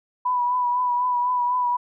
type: tone with vibrato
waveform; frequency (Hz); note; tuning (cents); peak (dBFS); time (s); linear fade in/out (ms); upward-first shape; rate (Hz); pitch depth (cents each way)
sine; 985; B5; -5; -19; 0.25-1.77; 10; triangle; 4; 37
effects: none